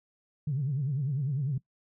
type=tone with vibrato; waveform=sine; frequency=138.8 Hz; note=C#3; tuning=3 cents sharp; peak=-26 dBFS; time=0.47-1.58 s; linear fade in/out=5 ms; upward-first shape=triangle; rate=10 Hz; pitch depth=210 cents each way; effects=noise-tail reverb RT60 0.1 s tail -20 dB re dry + tanh soft clip ceiling -22 dBFS